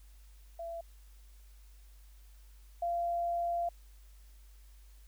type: tone pair in turn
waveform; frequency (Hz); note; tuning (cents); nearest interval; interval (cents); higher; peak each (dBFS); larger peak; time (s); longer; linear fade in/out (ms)
sine; 673 / 689.1; E5 / F5; +36 / -23; unison; 41; second; -38 / -30; second; 0.59-0.81 / 2.82-3.69; second; 5
effects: added 50 Hz sine -53 dBFS peak until 5.07 s + white hiss -67 dBFS RMS until 5.07 s